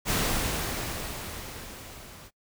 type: noise with level ramp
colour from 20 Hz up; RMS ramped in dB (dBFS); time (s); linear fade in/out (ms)
pink; -25 to -48; 0.05-2.31; 50
effects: noise-tail reverb RT60 0.1 s tail -22 dB re dry